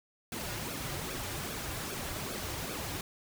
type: noise with flanger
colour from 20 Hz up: pink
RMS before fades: -38 dBFS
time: 0.32-3.01 s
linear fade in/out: 2 ms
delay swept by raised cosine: 1 to 4.6 ms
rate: 2.5 Hz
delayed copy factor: -0.6
effects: none